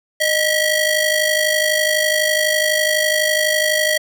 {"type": "ring-modulated tone", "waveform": "sawtooth", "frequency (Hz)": 1284, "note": "E6", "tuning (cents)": -46, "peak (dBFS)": -8, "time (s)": [0.2, 3.98], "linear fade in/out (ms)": 10, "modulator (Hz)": 668, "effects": []}